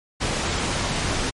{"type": "noise", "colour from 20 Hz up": "pink", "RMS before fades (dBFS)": -24, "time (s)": [0.2, 1.31], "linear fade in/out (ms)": 20, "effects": ["low-pass 8000 Hz 12 dB/octave", "MP3 48 kbps"]}